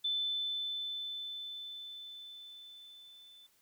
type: tone with level ramp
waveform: sine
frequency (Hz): 3520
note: A7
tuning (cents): 0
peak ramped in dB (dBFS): -30 to -55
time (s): 0.04-3.47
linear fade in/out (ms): 10
effects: white hiss -70 dBFS RMS until 3.61 s